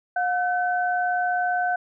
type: tone pair together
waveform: sine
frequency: 719 / 1523.5 Hz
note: F#5 / G6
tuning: -50 / -50 cents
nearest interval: octave + minor second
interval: 1300 cents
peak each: -22 / -26 dBFS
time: 0.16-1.76 s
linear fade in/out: 5 ms
effects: none